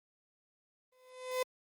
35% pulse tone with exponential growth, 509 Hz, C5, 48 cents flat, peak -27 dBFS, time 0.92-1.43 s, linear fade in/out 5 ms, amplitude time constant 110 ms, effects Opus 32 kbps

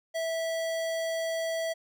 square tone with notch filter, 655 Hz, E5, 11 cents flat, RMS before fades -31 dBFS, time 0.14-1.74 s, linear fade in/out 20 ms, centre 12000 Hz, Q 1.8, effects none

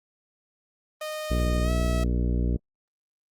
sawtooth tone with pitch glide, 616 to 647.4 Hz, D#5 to E5, -17 to -31 cents, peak -27 dBFS, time 1.01-2.04 s, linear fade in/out 5 ms, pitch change +86 cents, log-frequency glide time 1.63-1.71 s
harmonic tone, 60.3 Hz, B1, 41 cents flat, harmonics 1 / 2 / 3 / 4 / 5 / 6 / 7 / 8 / 10, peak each -23 / -31 / -32 / -34 / -36 / -40 / -40 / -43 / -48 dBFS, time 1.3-2.57 s, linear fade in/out 10 ms
effects Opus 24 kbps

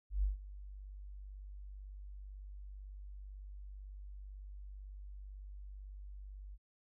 sine tone with ADSR envelope, 49 Hz, G1, in tune, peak -28 dBFS, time 0.1-6.58 s, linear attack 130 ms, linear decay 140 ms, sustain -18 dB, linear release 46 ms, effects none

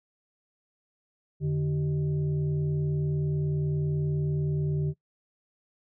sine tone with frequency modulation, 148.4 Hz, D3, 18 cents sharp, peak -24 dBFS, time 1.4-4.94 s, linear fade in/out 50 ms, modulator 236 Hz, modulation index 0.51, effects noise-tail reverb RT60 0.1 s tail -20 dB re dry

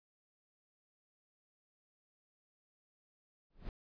brown noise with exponential growth, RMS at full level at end -38 dBFS, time 3.5-3.69 s, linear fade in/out 1 ms, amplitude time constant 40 ms, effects resampled to 11025 Hz

